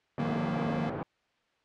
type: band-pass noise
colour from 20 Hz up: pink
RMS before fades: -36 dBFS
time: 0.18-1.03 s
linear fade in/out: 0 ms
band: 150 to 1000 Hz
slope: 12 dB/octave
type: chord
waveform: square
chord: Eb suspended second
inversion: none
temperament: equal with one note detuned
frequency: 155.56 / 179.11 / 233.1 Hz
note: Eb3 / F3 / Bb3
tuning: 0 / +44 / 0 cents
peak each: -35 / -38 / -33 dBFS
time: 0.19-0.9 s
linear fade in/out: 5 ms
effects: white hiss -71 dBFS RMS until 1.64 s + low-pass 3000 Hz 12 dB/octave